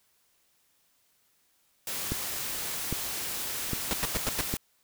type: noise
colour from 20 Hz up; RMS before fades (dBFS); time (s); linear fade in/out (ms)
white; -34; 1.87-4.57; 2
type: click train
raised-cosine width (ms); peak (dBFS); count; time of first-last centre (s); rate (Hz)
3; -17; 4; 2.12-4.539; 1.24
type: noise bursts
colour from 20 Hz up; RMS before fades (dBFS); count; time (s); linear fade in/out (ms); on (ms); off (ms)
pink; -28; 5; 3.91-4.409; 0; 23; 96
effects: white hiss -69 dBFS RMS until 4.83 s